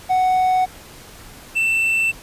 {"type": "tone pair in turn", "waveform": "triangle", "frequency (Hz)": [742, 2672], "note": ["F#5", "E7"], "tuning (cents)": [5, 23], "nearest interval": "octave + minor seventh", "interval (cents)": 2218, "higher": "second", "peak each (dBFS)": [-12, -14], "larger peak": "first", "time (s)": [[0.09, 0.66], [1.55, 2.12]], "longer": "neither", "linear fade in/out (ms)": 20, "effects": ["pink hiss -41 dBFS RMS until 2.22 s", "resampled to 32000 Hz"]}